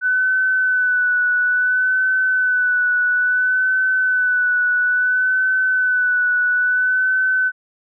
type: tone with vibrato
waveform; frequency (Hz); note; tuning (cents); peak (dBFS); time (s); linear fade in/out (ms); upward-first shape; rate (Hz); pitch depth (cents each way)
sine; 1498; F#6; +21; -14; 0.01-7.52; 50; sine; 0.59; 26
effects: none